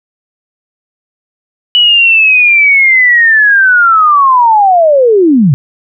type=linear sweep; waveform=sine; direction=down; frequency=2960 to 123.47 Hz; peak=-3 dBFS; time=1.75-5.54 s; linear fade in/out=0 ms; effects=none